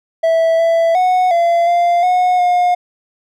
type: tone with pitch steps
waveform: triangle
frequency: 656 / 664 / 735 / 683 / 695 / 727 / 715 Hz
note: E5 / E5 / F#5 / F5 / F5 / F#5 / F5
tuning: -9 / +12 / -12 / -39 / -9 / -31 / +41 cents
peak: -8 dBFS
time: 0.23-2.75 s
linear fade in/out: 10 ms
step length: 360 ms
effects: none